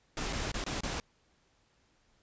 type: noise with dropouts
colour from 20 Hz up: pink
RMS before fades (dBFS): -35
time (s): 0.17-1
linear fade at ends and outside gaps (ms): 1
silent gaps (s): 0.327-0.331 / 0.517-0.542 / 0.64-0.664 / 0.806-0.834
effects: pink hiss -70 dBFS RMS until 2.22 s + resampled to 16000 Hz